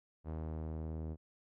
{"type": "tone with low-pass filter sweep", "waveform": "sawtooth", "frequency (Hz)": 79.1, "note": "D#2", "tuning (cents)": 29, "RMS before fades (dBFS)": -41, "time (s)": [0.24, 1.17], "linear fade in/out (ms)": 50, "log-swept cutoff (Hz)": [890, 480], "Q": 0.8, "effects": []}